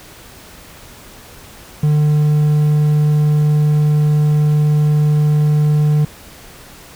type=tone; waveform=triangle; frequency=150 Hz; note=D3; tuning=37 cents sharp; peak=-8 dBFS; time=1.83-6.05 s; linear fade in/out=5 ms; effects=pink hiss -39 dBFS RMS until 6.95 s